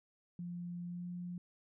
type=tone with pitch glide; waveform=sine; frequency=174.7 to 176.83 Hz; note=F3 to F3; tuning=+1 to +22 cents; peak=-40 dBFS; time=0.39-1.38 s; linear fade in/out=2 ms; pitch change=+21 cents; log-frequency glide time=0.86-1.07 s; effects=none